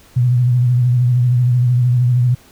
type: tone with vibrato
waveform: sine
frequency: 123.47 Hz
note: B2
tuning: in tune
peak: -10 dBFS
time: 0.16-2.35 s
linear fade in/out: 10 ms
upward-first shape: triangle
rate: 13 Hz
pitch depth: 59 cents each way
effects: pink hiss -47 dBFS RMS until 2.51 s